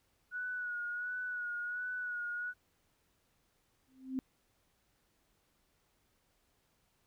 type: tone with vibrato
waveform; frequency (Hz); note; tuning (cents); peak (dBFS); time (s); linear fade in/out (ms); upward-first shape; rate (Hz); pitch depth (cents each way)
sine; 1463; F#6; -20; -36; 0.31-2.54; 50; sine; 1.4; 35
type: tone with exponential growth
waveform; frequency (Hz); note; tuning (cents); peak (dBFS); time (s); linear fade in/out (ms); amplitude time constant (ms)
sine; 261.6; C4; 0; -30; 3.88-4.19; 0; 66
effects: pink hiss -75 dBFS RMS until 7.06 s